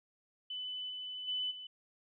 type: tone with level steps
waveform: sine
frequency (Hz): 3004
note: F#7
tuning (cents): +26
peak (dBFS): -38 / -40 / -33 / -44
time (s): 0.5-1.67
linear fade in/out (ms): 5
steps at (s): 0.89 / 1.27 / 1.5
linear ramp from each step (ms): 20
effects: none